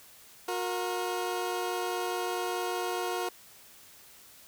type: tone pair together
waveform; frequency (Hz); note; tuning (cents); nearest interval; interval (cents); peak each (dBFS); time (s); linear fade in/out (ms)
20% pulse; 361.4 / 466.2; F#4 / A#4; -41 / 0; major third; 441; -27 / -30; 0.48-3.29; 5
effects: white hiss -54 dBFS RMS until 4.47 s

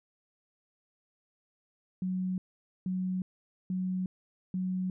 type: tone bursts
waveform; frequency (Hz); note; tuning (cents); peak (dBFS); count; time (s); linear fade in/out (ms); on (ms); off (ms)
sine; 185; F#3; 0; -29; 4; 2.02-4.9; 2; 360; 480
effects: none

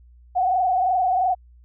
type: tone with frequency modulation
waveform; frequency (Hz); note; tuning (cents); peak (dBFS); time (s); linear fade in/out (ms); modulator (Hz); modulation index
sine; 740; F#5; 0; -17; 0.35-1.35; 20; 22.9; 1.3
effects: added 60 Hz sine -47 dBFS peak until 1.64 s

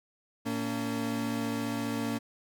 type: tone cluster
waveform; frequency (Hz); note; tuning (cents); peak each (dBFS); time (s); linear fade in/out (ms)
40% pulse; 114.2 / 229.4 / 284.4; A#2 / A#3 / C#4; -35 / -28 / +45; -39 / -32 / -33; 0.45-2.19; 20
effects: none

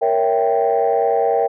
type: chord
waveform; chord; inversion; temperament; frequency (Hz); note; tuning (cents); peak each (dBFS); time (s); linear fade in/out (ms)
sine; A# diminished seventh; none; equal with one note detuned; 466.2 / 556.3 / 659.3 / 784; A#4 / C#5 / E5 / G5; 0 / +6 / 0 / 0; -17 / -21 / -20 / -18; 0.01-1.48; 20
effects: tanh soft clip ceiling -7 dBFS

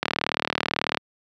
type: click train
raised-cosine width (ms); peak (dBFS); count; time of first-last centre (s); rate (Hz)
0.3; -5; 37; 0.03-0.972; 38.2
effects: high-pass 150 Hz 12 dB/octave

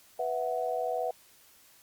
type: chord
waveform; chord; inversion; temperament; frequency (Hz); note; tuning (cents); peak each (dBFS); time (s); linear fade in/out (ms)
sine; B suspended fourth; none; equal; 493.9 / 659.3 / 740; B4 / E5 / F#5; 0 / 0 / 0; -33; 0.19-1.11; 5
effects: white hiss -59 dBFS RMS until 1.82 s + Opus 48 kbps

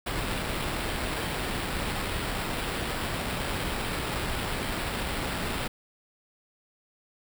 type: noise with sample-and-hold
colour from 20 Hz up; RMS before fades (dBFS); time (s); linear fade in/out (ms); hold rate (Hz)
pink; -31; 0.06-5.68; 10; 6300
effects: none

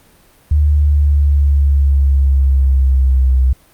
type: exponential sweep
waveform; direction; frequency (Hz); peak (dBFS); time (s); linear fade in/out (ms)
sine; down; 74.6 to 64; -8; 0.51-3.53; 5
effects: pink hiss -49 dBFS RMS until 3.73 s + Opus 32 kbps

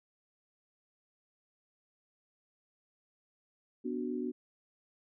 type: chord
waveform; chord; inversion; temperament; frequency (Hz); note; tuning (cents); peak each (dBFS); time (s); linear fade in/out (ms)
sine; B minor; none; equal; 246.9 / 293.7 / 370; B3 / D4 / F#4; 0 / 0 / 0; -36 / -39 / -38; 3.84-4.32; 20
effects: none

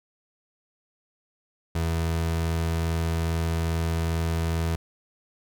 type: tone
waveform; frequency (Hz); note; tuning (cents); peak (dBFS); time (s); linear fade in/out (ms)
30% pulse; 82.41; E2; 0; -21; 1.75-4.76; 5
effects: none

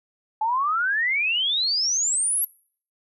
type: exponential sweep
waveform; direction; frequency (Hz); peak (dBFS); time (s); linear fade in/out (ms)
sine; up; 849 to 11730; -20; 0.41-2.45; 5
effects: noise-tail reverb RT60 0.5 s tail -23 dB re dry

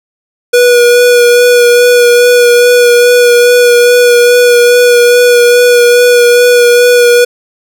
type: tone with vibrato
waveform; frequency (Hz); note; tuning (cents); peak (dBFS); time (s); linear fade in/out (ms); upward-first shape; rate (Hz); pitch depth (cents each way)
square; 485.1; B4; -31; -3; 0.53-7.25; 10; sine; 2.4; 17
effects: none

